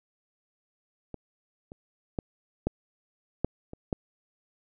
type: clicks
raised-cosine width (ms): 2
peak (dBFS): -24 / -30 / -16 / -12 / -11 / -27 / -14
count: 7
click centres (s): 1.143 / 1.719 / 2.188 / 2.67 / 3.446 / 3.734 / 3.928
effects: none